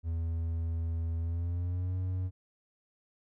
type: tone with pitch glide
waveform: triangle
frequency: 82.6 to 92.18 Hz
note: E2 to F#2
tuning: +4 to -6 cents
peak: -28 dBFS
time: 0.03-2.31 s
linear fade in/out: 50 ms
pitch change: +190 cents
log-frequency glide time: 1.19-1.96 s
effects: none